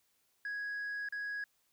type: tone with dropouts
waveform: sine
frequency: 1661.2 Hz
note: G#6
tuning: in tune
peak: -34 dBFS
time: 0.45-1.44 s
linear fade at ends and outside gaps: 2 ms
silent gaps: 1.088-1.124 s
effects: tanh soft clip ceiling -35 dBFS + white hiss -75 dBFS RMS until 1.72 s